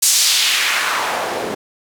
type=noise with band-pass filter sweep; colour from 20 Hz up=white; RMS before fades=-17 dBFS; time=0.02-1.55 s; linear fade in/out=10 ms; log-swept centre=7600 to 360 Hz; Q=1.4; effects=none